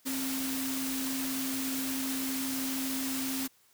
sine tone in noise, 265.3 Hz, C4, 24 cents sharp, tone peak -33 dBFS, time 0.05-3.48 s, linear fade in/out 20 ms, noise white, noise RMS -36 dBFS, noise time 0.05-3.48 s, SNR 0 dB, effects white hiss -65 dBFS RMS until 3.73 s + high-pass 60 Hz 12 dB/octave

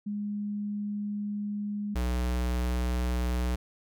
sine / square tone pair in turn, 206.3 / 61.33 Hz, G#3 / B1, -11 / -11 cents, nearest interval octave + major sixth, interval 2100 cents, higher first, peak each -30 / -27 dBFS, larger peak second, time 0.06-1.95 / 1.95-3.56 s, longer first, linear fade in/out 10 ms, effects none

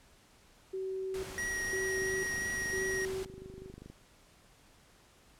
sine tone with tremolo, 380 Hz, F#4, 46 cents sharp, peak -34 dBFS, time 0.73-3.72 s, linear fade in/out 10 ms, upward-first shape square, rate 1 Hz, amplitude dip 80%
pink noise, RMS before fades -45 dBFS, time 1.14-3.25 s, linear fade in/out 2 ms
square tone with vibrato, 1899 Hz, A#6, 32 cents sharp, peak -34 dBFS, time 1.38-3.05 s, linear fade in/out 0 ms, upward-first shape triangle, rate 2.9 Hz, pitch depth 18 cents each way
click train, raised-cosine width 3 ms, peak -35 dBFS, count 49, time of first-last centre 1.98-3.9 s, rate 25 Hz
effects pink hiss -62 dBFS RMS until 5.39 s + low-pass 11000 Hz 12 dB/octave

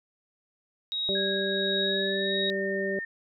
sine tone with tremolo, 3795 Hz, A#7, 30 cents sharp, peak -26 dBFS, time 0.92-2.5 s, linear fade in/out 0 ms, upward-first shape triangle, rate 1.4 Hz, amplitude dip 50%
harmonic tone, 195 Hz, G3, 9 cents flat, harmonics 1 / 2 / 3, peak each -34 / -30 / -33 dBFS, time 1.09-2.99 s, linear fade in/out 0 ms
sine tone with pitch glide, 1643 to 1823 Hz, G#6 to A#6, -19 to -39 cents, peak -32 dBFS, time 1.15-3.05 s, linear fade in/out 5 ms, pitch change +180 cents, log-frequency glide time 1.78-2.37 s
effects none

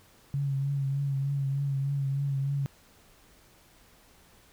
sine tone with vibrato, 138.59 Hz, C#3, in tune, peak -26 dBFS, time 0.34-2.66 s, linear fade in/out 0 ms, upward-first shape triangle, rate 3.3 Hz, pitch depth 40 cents each way, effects pink hiss -59 dBFS RMS until 4.52 s

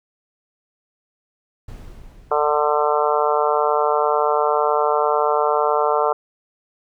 brown noise with exponential decay, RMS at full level -35 dBFS, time 1.68-3.71 s, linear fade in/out 5 ms, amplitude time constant 440 ms
harmonic tone, 149 Hz, D3, 25 cents sharp, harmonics 3 / 4 / 5 / 6 / 7 / 8 / 9, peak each -21 / -22 / -23 / -24 / -24 / -25 / -26 dBFS, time 2.31-6.13 s, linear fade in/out 5 ms
effects none

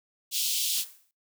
pink high-pass noise, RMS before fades -28 dBFS, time 0.31-0.85 s, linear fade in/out 50 ms, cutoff 2900 Hz, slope 48 dB/octave
blue noise with exponential decay, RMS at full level -34 dBFS, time 0.76-1.11 s, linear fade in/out 2 ms, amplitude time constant 76 ms
effects noise-tail reverb RT60 0.2 s tail -20 dB re dry

